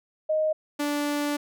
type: tone pair in turn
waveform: sine / sawtooth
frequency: 622.3 / 291.7 Hz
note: D#5 / D4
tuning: 0 / -12 cents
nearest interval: octave + minor second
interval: 1312 cents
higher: first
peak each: -21 dBFS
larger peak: neither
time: 0.29-0.53 / 0.79-1.37 s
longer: second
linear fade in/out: 10 ms
effects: none